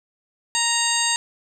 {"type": "harmonic tone", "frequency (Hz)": 932.3, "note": "A#5", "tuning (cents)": 0, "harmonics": [1, 2, 3, 4, 5, 7, 8, 9], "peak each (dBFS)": [-27, -27, -27, -27, -27, -27, -27, -27], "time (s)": [0.55, 1.16], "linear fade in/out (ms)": 0, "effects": ["8-bit"]}